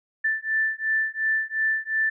sine beating tone pair, 1764 / 1766.8 Hz, A6 / A6, +4 / +7 cents, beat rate 2.8 Hz, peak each -25 dBFS, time 0.24-2.1 s, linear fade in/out 10 ms, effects none

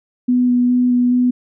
sine tone with vibrato, 246.9 Hz, B3, in tune, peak -11 dBFS, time 0.28-1.31 s, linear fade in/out 10 ms, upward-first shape square, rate 2.4 Hz, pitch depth 9 cents each way, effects none

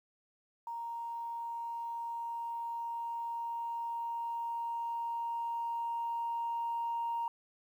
sine tone with level ramp, 932.3 Hz, A#5, in tune, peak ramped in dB -37 to -31 dBFS, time 0.67-7.28 s, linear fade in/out 2 ms, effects tanh soft clip ceiling -28 dBFS + 11-bit

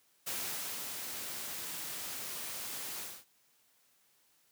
white noise with ADSR envelope, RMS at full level -37 dBFS, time 0.26-3.25 s, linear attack 16 ms, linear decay 580 ms, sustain -4 dB, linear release 250 ms, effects white hiss -70 dBFS RMS until 4.51 s + high-pass 100 Hz 12 dB/octave

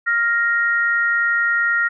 sine tone pair together, 1402 / 1871.4 Hz, F6 / A#6, +6 / +6 cents, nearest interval perfect fourth, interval 500 cents, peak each -18 dBFS, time 0.06-1.89 s, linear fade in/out 20 ms, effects none

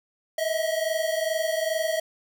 square tone pair together, 632 / 654.4 Hz, D#5 / E5, +27 / -13 cents, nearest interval minor second, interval 60 cents, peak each -27 / -28 dBFS, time 0.38-2 s, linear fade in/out 5 ms, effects 8-bit

